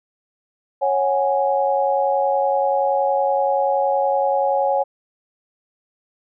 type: chord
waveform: sine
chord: C# suspended fourth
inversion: none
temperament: equal with one note detuned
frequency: 551.2 / 740 / 830.6 Hz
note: C#5 / F#5 / G#5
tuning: -10 / 0 / 0 cents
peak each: -19 / -23 / -20 dBFS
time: 0.81-4.84 s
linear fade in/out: 20 ms
effects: none